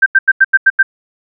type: tone bursts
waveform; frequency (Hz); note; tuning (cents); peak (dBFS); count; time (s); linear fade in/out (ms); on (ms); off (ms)
sine; 1568; G6; 0; -3; 7; 0.02-0.83; 10; 42; 86
effects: none